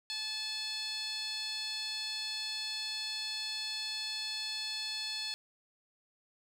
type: tone with band-pass filter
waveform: 15% pulse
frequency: 867 Hz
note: A5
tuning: 26 cents flat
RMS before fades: -38 dBFS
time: 0.1-5.34 s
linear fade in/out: 0 ms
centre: 4800 Hz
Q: 8.3
effects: none